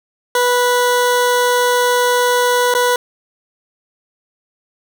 20% pulse tone with dropouts, 491.3 Hz, B4, 9 cents flat, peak -7 dBFS, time 0.35-2.96 s, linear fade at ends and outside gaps 2 ms, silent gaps 2.74-2.749 s, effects none

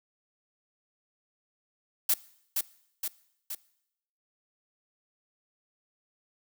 blue noise with echo, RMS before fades -24 dBFS, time 2.09-2.14 s, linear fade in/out 5 ms, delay 470 ms, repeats 3, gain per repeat -4 dB, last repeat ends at 3.55 s, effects noise-tail reverb RT60 0.8 s tail -21 dB re dry

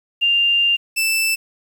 sine / sawtooth tone pair in turn, 2794 / 2647 Hz, F7 / E7, 0 / +7 cents, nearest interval minor second, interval 93 cents, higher first, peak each -13 dBFS, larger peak neither, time 0.21-0.77 / 0.96-1.36 s, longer first, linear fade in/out 20 ms, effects 8-bit

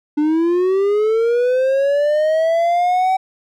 triangle linear sweep, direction up, 293.7 to 763 Hz, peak -11 dBFS, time 0.17-3.17 s, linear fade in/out 10 ms, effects none

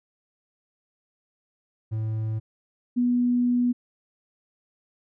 triangle / sine tone pair in turn, 109.8 / 244.5 Hz, A2 / B3, -3 / -17 cents, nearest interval octave + major second, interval 1386 cents, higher second, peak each -23 / -19 dBFS, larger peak second, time 1.91-2.4 / 2.96-3.73 s, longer second, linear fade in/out 20 ms, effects none

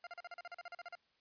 20% pulse tone bursts, 698.5 Hz, F5, in tune, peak -40 dBFS, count 14, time 0.04-0.953 s, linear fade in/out 2 ms, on 29 ms, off 39 ms, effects white hiss -75 dBFS RMS until 1.2 s + resampled to 11025 Hz

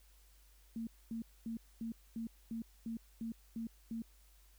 sine tone bursts, 227.4 Hz, A#3, 43 cents flat, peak -38 dBFS, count 10, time 0.76-4.02 s, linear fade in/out 2 ms, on 110 ms, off 240 ms, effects added 50 Hz sine -62 dBFS peak until 4.58 s + white hiss -69 dBFS RMS until 4.58 s

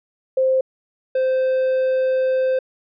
sine / triangle tone pair in turn, 523.3 / 519.7 Hz, C5 / C5, 0 / -12 cents, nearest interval unison, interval 12 cents, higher first, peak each -14 dBFS, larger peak neither, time 0.37-0.61 / 1.15-2.59 s, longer second, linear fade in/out 5 ms, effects resampled to 11025 Hz

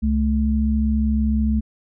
sine tone pair together, 67.74 / 217.3 Hz, C#2 / A3, -39 / -21 cents, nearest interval octave + minor sixth, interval 2018 cents, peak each -19 dBFS, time 0.02-1.61 s, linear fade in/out 20 ms, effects none

